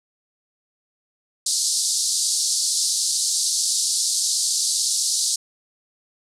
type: band-pass noise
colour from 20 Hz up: pink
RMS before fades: -22 dBFS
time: 1.46-5.36 s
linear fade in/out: 5 ms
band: 4200 to 10000 Hz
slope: 48 dB/octave
effects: none